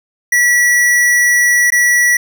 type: tone with dropouts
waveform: square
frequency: 1943 Hz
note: B6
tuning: 29 cents flat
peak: -9 dBFS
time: 0.32-2.17 s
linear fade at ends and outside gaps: 5 ms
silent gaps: 1.704-1.721 s
effects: none